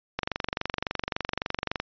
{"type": "click train", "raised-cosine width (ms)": 0.3, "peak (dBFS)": -11, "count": 39, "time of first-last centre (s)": [0.19, 1.8], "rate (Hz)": 23.6, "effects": ["resampled to 11025 Hz"]}